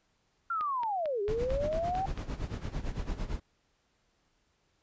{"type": "linear two-way sweep", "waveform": "sine", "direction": "down then up", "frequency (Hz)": [1396.9, 392.4, 785], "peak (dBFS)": -29, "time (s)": [0.5, 2.06], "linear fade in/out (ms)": 5, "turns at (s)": 1.22}
{"type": "click train", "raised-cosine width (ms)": 0.3, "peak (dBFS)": -27, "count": 8, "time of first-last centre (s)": [0.61, 2.176], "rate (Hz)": 4.47}
{"type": "noise with tremolo", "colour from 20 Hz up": "brown", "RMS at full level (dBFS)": -33, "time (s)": [1.28, 3.4], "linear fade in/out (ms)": 10, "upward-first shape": "sine", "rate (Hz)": 8.9, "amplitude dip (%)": 75}
{"effects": ["pink hiss -73 dBFS RMS until 4.82 s", "resampled to 16000 Hz"]}